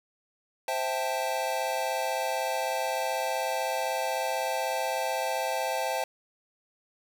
square chord, A minor seventh, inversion first, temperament equal with one note detuned, 523.3 / 657.4 / 784 / 880 Hz, C5 / E5 / G5 / A5, 0 / -5 / 0 / 0 cents, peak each -34 dBFS, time 0.68-6.04 s, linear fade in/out 2 ms, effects none

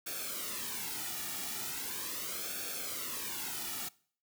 white noise with flanger, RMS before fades -39 dBFS, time 0.06-3.89 s, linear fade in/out 10 ms, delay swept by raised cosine 1 to 1.95 ms, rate 0.39 Hz, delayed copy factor -0.75, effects noise-tail reverb RT60 0.5 s tail -22 dB re dry

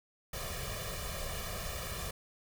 pink noise with comb filter, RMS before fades -39 dBFS, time 0.33-2.11 s, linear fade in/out 5 ms, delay 1.7 ms, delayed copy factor +0.95, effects none

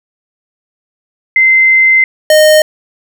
sine / square tone pair in turn, 2072 / 616 Hz, C7 / D#5, -17 / -17 cents, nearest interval octave + major sixth, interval 2100 cents, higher first, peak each -4 dBFS, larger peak neither, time 1.36-2.04 / 2.3-2.62 s, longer first, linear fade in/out 2 ms, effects none

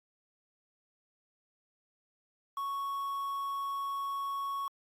triangle tone with quantisation, 1108.7 Hz, C#6, in tune, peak -31 dBFS, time 2.57-4.68 s, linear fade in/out 2 ms, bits 9, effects AAC 64 kbps

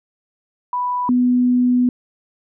sine tone pair in turn, 987.8 / 247.8 Hz, B5 / B3, 0 / +6 cents, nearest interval 2 octaves, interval 2394 cents, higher first, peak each -18 / -12 dBFS, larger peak second, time 0.73-1.09 / 1.09-1.89 s, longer second, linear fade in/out 2 ms, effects none

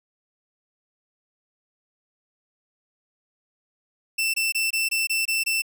sawtooth tone bursts, 2673 Hz, E7, 23 cents sharp, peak -18 dBFS, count 8, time 4.18-5.621 s, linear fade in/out 10 ms, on 160 ms, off 23 ms, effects none

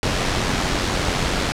pink noise with amplitude modulation, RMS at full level -19 dBFS, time 0.03-1.52 s, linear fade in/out 0 ms, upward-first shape sine, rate 91.3 Hz, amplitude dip 40%, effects low-pass 6000 Hz 12 dB/octave

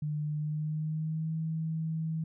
sine tone with pitch glide, 150.4 to 160.27 Hz, D3 to E3, +42 to -48 cents, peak -30 dBFS, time 0.02-2.24 s, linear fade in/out 5 ms, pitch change +110 cents, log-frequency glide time 0.34-1.34 s, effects none

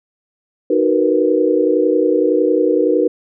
sine chord, B major seventh, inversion first, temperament just, 308.7 / 370.4 / 463 / 493.9 Hz, D#4 / F#4 / A#4 / B4, -14 / +2 / -12 / 0 cents, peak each -17 dBFS, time 0.7-3.08 s, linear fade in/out 5 ms, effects none

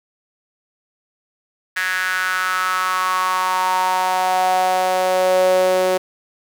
sawtooth tone with high-pass filter sweep, 185 Hz, F#3, in tune, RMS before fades -18 dBFS, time 1.76-5.98 s, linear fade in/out 10 ms, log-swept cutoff 1700 to 470 Hz, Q 5.6, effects none

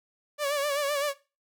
sawtooth tone with vibrato, 574 Hz, D5, 40 cents flat, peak -22 dBFS, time 0.38-1.14 s, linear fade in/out 50 ms, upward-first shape sine, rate 7.8 Hz, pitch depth 66 cents each way, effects noise-tail reverb RT60 0.3 s tail -19 dB re dry

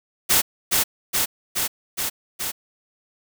white noise with echo, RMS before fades -17 dBFS, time 0.29-0.42 s, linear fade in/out 20 ms, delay 420 ms, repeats 5, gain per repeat -2 dB, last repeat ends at 2.52 s, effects none

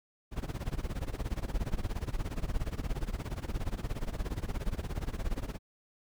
brown noise with tremolo, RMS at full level -31 dBFS, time 0.31-5.59 s, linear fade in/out 50 ms, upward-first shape sine, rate 17 Hz, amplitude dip 90%, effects none

